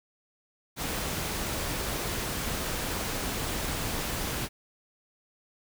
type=noise; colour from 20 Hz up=pink; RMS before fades=-32 dBFS; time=0.76-4.49 s; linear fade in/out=50 ms; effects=none